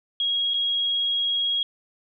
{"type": "tone with dropouts", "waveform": "sine", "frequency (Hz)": 3294, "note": "G#7", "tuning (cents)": -15, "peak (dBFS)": -21, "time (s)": [0.2, 1.63], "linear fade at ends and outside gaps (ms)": 2, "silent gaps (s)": [0.537, 0.541], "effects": []}